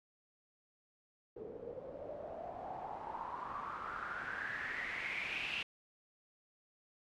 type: noise with low-pass filter sweep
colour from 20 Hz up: white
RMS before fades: -43 dBFS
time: 1.36-5.63 s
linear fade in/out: 5 ms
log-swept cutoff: 420 to 2800 Hz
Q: 7.3
effects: none